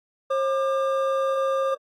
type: tone pair together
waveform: triangle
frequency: 537 / 1197.2 Hz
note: C5 / D6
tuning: +45 / +33 cents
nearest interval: octave + major second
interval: 1388 cents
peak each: -20 / -25 dBFS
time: 0.3-1.75 s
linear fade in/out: 10 ms
effects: AAC 48 kbps